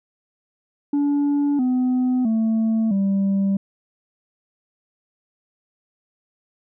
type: tone with pitch steps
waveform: sine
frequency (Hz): 287.2 / 252.9 / 222.7 / 196.16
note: D4 / B3 / A3 / G3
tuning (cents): -39 / +41 / +21 / +1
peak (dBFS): -14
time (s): 0.93-3.57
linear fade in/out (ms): 5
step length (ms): 660
effects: tanh soft clip ceiling -16 dBFS